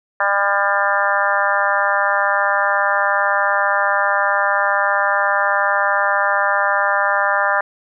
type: harmonic tone with a mistuned harmonic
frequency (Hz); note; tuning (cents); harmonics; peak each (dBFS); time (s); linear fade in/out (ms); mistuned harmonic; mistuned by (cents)
200.4; G3; +38; 3 / 4 / 5 / 6 / 7 / 8 / 9; -22 / -22 / -22 / -22 / -22 / -22 / -22; 0.2-7.61; 5; 9; -24
effects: none